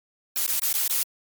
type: noise with dropouts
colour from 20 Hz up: blue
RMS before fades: -24 dBFS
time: 0.36-1.03 s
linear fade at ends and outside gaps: 0 ms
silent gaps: 0.464-0.478 / 0.595-0.62 / 0.728-0.74 / 0.877-0.898 s
effects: MP3 96 kbps